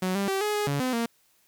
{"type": "tone with pitch steps", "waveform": "sawtooth", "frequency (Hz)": [185.2, 198.3, 387.2, 419.9, 416.7, 142, 255.4, 232.3], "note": ["F#3", "G3", "G4", "G#4", "G#4", "C#3", "C4", "A#3"], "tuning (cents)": [2, 20, -21, 19, 6, 42, -42, -6], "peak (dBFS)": -21, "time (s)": [0.02, 1.06], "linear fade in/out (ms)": 5, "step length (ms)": 130, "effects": ["white hiss -65 dBFS RMS until 1.47 s"]}